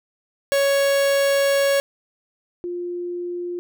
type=tone pair in turn; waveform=45% pulse / sine; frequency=556 / 351.8 Hz; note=C#5 / F4; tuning=+5 / +13 cents; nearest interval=minor sixth; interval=792 cents; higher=first; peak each=-16 / -25 dBFS; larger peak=first; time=0.52-1.8 / 2.64-3.59 s; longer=first; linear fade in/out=0 ms; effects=none